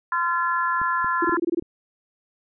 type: harmonic tone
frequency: 343 Hz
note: F4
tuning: 31 cents flat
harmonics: 3 / 4 / 5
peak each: -23 / -25 / -27 dBFS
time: 0.12-1.37 s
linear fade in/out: 2 ms
type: clicks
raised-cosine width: 3 ms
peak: -25 dBFS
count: 4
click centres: 0.816 / 1.045 / 1.294 / 1.624 s
type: tone bursts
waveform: sine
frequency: 340 Hz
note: F4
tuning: 46 cents flat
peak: -19 dBFS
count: 8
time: 1.22-1.598 s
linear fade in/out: 5 ms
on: 28 ms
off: 22 ms
effects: none